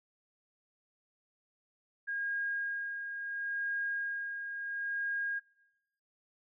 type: tone with tremolo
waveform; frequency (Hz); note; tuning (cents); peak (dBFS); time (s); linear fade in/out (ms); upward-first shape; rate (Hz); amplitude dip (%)
sine; 1627; G#6; -36; -31; 2.07-5.4; 20; sine; 0.73; 50
effects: noise-tail reverb RT60 0.9 s tail -23 dB re dry